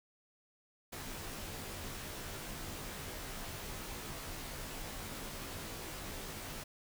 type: noise with comb filter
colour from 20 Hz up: pink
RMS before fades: -44 dBFS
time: 0.92-6.64 s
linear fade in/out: 10 ms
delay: 17 ms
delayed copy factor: -1
effects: none